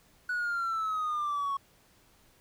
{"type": "exponential sweep", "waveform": "triangle", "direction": "down", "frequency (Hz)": [1480, 1100], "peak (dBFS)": -26, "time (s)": [0.29, 1.57], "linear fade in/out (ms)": 5, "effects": ["tanh soft clip ceiling -24 dBFS", "pink hiss -63 dBFS RMS until 2.4 s"]}